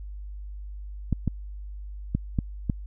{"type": "clicks", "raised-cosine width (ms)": 5, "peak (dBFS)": -11, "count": 5, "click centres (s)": [1.127, 1.277, 2.15, 2.388, 2.698], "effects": ["added 50 Hz sine -35 dBFS peak until 2.86 s"]}